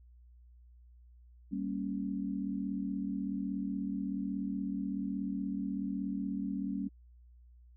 sine chord, G diminished, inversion none, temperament equal with one note detuned, 196 / 232.4 / 277.2 Hz, G3 / Bb3 / Db4, 0 / -5 / 0 cents, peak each -36 / -40 / -37 dBFS, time 1.51-6.89 s, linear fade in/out 20 ms, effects added 60 Hz sine -55 dBFS peak until 7.76 s

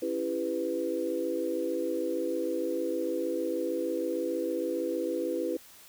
sine chord, C# half-diminished seventh, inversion none, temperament just, 277.2 / 332.6 / 399.1 / 498.9 Hz, C#4 / E4 / G4 / B4, 0 / +16 / +31 / +17 cents, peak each -38 / -32 / -36 / -32 dBFS, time 0.02-5.57 s, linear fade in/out 5 ms, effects white hiss -53 dBFS RMS until 5.88 s

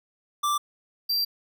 square tone pair in turn, 1174.7 / 4714 Hz, D6 / D8, 0 / +6 cents, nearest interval 2 octaves, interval 2406 cents, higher second, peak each -23 dBFS, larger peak neither, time 0.43-0.58 / 1.09-1.25 s, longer second, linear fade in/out 10 ms, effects none

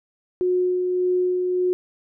sine tone with tremolo, 363.1 Hz, F#4, 33 cents flat, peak -17 dBFS, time 0.41-1.73 s, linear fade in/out 0 ms, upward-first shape sine, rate 1.7 Hz, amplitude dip 30%, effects none

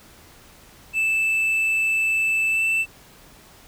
triangle tone with pitch glide, 2637 to 2658 Hz, E7 to E7, 0 to +14 cents, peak -17 dBFS, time 0.93-2.86 s, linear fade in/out 50 ms, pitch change +14 cents, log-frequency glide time 2.5-2.63 s, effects pink hiss -49 dBFS RMS until 3.67 s

